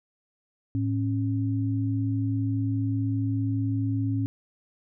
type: tone pair together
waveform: sine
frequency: 108.5 / 273.4 Hz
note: A2 / C#4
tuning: -24 / -24 cents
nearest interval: octave + major third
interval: 1600 cents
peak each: -25 / -28 dBFS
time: 0.75-4.26 s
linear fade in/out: 0 ms
effects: none